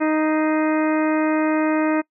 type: harmonic tone with a mistuned harmonic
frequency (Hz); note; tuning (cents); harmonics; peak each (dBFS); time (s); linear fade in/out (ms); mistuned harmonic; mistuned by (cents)
310.9; D#4; -1; 1 / 2 / 3 / 4 / 5 / 6 / 7 / 8; -18 / -24 / -28 / -30 / -32 / -34 / -35 / -36; 0-2.02; 20; 7; -68
effects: noise-tail reverb RT60 0.1 s tail -24 dB re dry

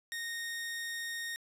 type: tone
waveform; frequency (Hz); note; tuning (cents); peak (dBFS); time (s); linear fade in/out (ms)
sawtooth; 1854; A#6; -10; -33; 0.12-1.36; 0
effects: resampled to 32000 Hz + 10-bit

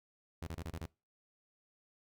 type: tone bursts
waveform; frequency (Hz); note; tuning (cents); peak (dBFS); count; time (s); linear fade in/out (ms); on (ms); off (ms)
sawtooth; 82.41; E2; 0; -36; 6; 0.42-0.86; 0; 50; 28
effects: noise-tail reverb RT60 0.3 s tail -24 dB re dry

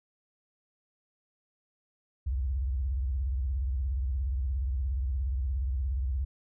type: tone with vibrato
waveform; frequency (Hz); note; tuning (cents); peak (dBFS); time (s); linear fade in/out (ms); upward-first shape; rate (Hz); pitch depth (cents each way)
sine; 65.41; C2; 0; -27; 2.26-6.25; 10; triangle; 17; 290
effects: none

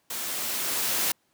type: noise with level ramp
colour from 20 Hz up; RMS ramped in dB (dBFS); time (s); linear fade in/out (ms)
white; -33 to -25; 0.1-1.12; 5
effects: pink hiss -69 dBFS RMS until 1.33 s + high-pass 150 Hz 12 dB/octave

